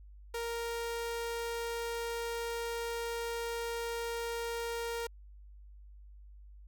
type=tone; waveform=sawtooth; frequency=466.2 Hz; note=A#4; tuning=in tune; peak=-31 dBFS; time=0.34-5.07 s; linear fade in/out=5 ms; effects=added 50 Hz sine -50 dBFS peak until 6.67 s